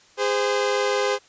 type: tone pair together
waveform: sawtooth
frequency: 409.2 / 515.6 Hz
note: G#4 / C5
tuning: -26 / -26 cents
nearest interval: major third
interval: 400 cents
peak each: -19 dBFS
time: 0.17-1.19 s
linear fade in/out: 50 ms
effects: white hiss -54 dBFS RMS until 1.28 s + resampled to 16000 Hz